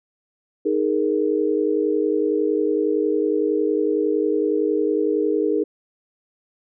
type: chord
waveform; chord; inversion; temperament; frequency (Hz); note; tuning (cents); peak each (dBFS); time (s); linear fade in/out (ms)
sine; D# suspended fourth; none; equal; 311.1 / 415.3 / 466.2; D#4 / G#4 / A#4; 0 / 0 / 0; -22 / -21 / -23; 0.65-5.64; 10
effects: none